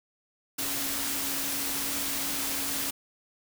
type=tone in noise; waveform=sine; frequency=277.2 Hz; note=C#4; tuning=in tune; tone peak=-41 dBFS; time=0.58-2.91 s; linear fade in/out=10 ms; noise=white; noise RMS=-31 dBFS; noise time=0.58-2.91 s; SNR=-13 dB; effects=none